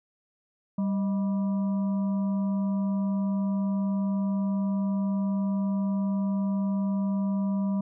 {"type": "harmonic tone with a mistuned harmonic", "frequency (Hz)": 196, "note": "G3", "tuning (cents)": 0, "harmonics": [1, 3, 5, 6], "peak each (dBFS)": [-24, -40, -43, -50], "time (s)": [0.78, 7.81], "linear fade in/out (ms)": 5, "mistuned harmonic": 3, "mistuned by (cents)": 99, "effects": []}